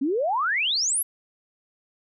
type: exponential sweep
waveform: sine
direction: up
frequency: 254.3 to 11840 Hz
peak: -21 dBFS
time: 0.01-1.03 s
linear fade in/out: 10 ms
effects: none